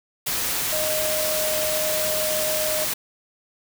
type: tone in noise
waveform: sine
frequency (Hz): 619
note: D#5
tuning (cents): -9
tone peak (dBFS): -25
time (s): 0.72-2.85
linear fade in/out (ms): 10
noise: white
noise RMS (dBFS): -25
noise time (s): 0.26-2.94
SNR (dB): -3
effects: none